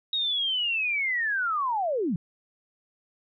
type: linear sweep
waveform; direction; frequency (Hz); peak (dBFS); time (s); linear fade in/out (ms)
sine; down; 3789 to 147.7; -24; 0.13-2.16; 2
effects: none